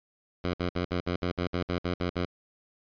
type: tone bursts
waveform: 10% pulse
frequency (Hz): 88.8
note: F2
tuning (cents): +29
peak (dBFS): -19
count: 12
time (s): 0.44-2.252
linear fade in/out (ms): 5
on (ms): 96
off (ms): 60
effects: resampled to 11025 Hz